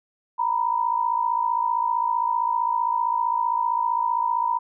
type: tone pair together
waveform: sine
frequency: 932.4 / 987.8 Hz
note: A#5 / B5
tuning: 0 / 0 cents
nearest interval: minor second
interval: 100 cents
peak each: -23 dBFS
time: 0.38-4.59 s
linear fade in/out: 20 ms
effects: none